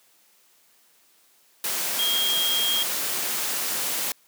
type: tone in noise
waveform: sine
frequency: 3241 Hz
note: G#7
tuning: 43 cents flat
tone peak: -22 dBFS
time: 1.99-2.83 s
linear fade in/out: 2 ms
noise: white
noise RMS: -27 dBFS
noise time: 1.64-4.12 s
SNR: +2 dB
effects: white hiss -60 dBFS RMS until 4.27 s + high-pass 200 Hz 12 dB/octave